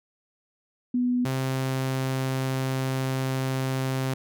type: tone pair in turn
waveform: sine / sawtooth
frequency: 246.9 / 131.93 Hz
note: B3 / C3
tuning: 0 / +15 cents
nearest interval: major seventh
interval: 1085 cents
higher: first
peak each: -21 dBFS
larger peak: neither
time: 0.94-1.25 / 1.25-4.14 s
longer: second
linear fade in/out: 5 ms
effects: none

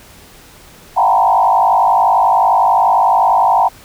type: tone with frequency modulation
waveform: sine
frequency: 842 Hz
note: G#5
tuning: 24 cents sharp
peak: -8 dBFS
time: 0.96-3.69 s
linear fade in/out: 20 ms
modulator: 51.3 Hz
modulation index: 2.8
effects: pink hiss -41 dBFS RMS until 3.84 s

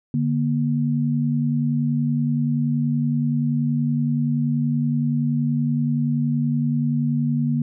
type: tone pair together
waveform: sine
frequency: 146.83 / 237.4 Hz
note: D3 / A#3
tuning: 0 / +32 cents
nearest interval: minor sixth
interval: 832 cents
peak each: -21 dBFS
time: 0.14-7.62 s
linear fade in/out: 2 ms
effects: none

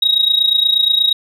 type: tone with amplitude modulation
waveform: sine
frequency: 3796 Hz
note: A#7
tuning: 31 cents sharp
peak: -6 dBFS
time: 0.02-1.13 s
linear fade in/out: 5 ms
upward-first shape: sine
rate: 28.4 Hz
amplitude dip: 80%
effects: tanh soft clip ceiling -5 dBFS

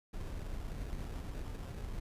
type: noise with sample-and-hold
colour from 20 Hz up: brown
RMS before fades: -41 dBFS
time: 0.13-2 s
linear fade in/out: 10 ms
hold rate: 2100 Hz
effects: resampled to 32000 Hz

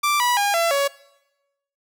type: tone with pitch steps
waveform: sawtooth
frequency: 1174.7 / 976.5 / 811.7 / 674.7 / 560.8 Hz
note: D6 / B5 / G#5 / E5 / C#5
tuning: 0 / -20 / -40 / +40 / +20 cents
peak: -14 dBFS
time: 0.03-0.88 s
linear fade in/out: 10 ms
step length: 170 ms
effects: noise-tail reverb RT60 0.9 s tail -20 dB re dry

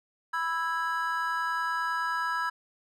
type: chord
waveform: triangle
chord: E major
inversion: second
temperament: just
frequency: 988.9 / 1318.5 / 1648.1 Hz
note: B5 / E6 / G#6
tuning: +2 / 0 / -14 cents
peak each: -30 dBFS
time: 0.33-2.5 s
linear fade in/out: 10 ms
effects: none

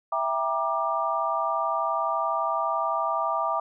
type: chord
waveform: sine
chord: E half-diminished seventh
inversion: none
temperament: just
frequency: 659.3 / 791.1 / 949.3 / 1186.7 Hz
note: E5 / G5 / Bb5 / D6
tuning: 0 / +16 / +31 / +18 cents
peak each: -29 / -31 / -30 / -27 dBFS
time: 0.12-3.6 s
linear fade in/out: 5 ms
effects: none

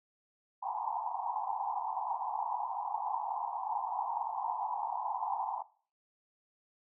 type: band-pass noise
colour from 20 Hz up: white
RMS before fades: -36 dBFS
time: 0.62-5.63 s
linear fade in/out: 20 ms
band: 750 to 1000 Hz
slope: 96 dB/octave
effects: noise-tail reverb RT60 0.4 s tail -17 dB re dry

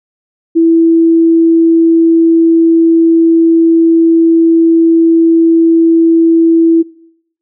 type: tone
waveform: sine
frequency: 330 Hz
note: E4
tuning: 2 cents sharp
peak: -4 dBFS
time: 0.55-6.83 s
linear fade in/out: 20 ms
effects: noise-tail reverb RT60 0.8 s tail -23 dB re dry

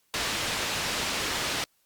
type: low-pass noise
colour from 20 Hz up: white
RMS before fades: -30 dBFS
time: 0.14-1.64 s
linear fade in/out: 0 ms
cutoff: 4700 Hz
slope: 12 dB/octave
effects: white hiss -69 dBFS RMS until 1.85 s + Opus 48 kbps

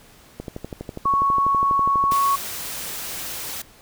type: click train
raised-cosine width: 2 ms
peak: -17 dBFS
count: 22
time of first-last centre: 0.4-2.121 s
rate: 12.2 Hz
type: tone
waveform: sine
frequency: 1108.7 Hz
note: C#6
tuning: in tune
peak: -16 dBFS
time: 1.05-2.36 s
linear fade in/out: 10 ms
type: noise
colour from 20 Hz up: white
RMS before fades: -31 dBFS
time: 2.11-3.62 s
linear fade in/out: 5 ms
effects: pink hiss -50 dBFS RMS until 3.81 s

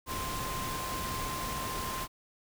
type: tone in noise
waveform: sine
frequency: 1046.5 Hz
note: C6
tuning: in tune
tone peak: -37 dBFS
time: 0.06-2.08 s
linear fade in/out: 50 ms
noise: pink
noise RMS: -37 dBFS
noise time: 0.06-2.08 s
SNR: -3 dB
effects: none

